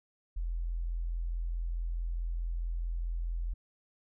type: tone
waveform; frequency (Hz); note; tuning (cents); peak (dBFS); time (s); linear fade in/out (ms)
sine; 42.33; E1; +47; -31; 0.36-3.54; 10
effects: none